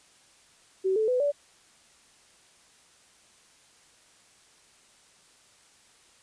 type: tone with pitch steps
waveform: sine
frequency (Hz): 380 / 436.5 / 501.4 / 576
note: F#4 / A4 / B4 / D5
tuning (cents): +46 / -14 / +26 / -34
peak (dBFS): -22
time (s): 0.84-1.32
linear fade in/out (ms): 20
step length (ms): 120
effects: white hiss -59 dBFS RMS until 6.22 s + resampled to 22050 Hz